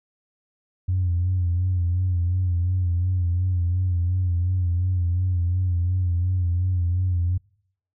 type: tone with vibrato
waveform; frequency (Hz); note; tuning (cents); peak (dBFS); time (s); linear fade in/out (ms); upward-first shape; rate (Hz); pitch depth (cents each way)
sine; 89.5; F2; +43; -18; 0.88-7.38; 10; sine; 2.8; 63
effects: noise-tail reverb RT60 0.7 s tail -26 dB re dry + tanh soft clip ceiling -15 dBFS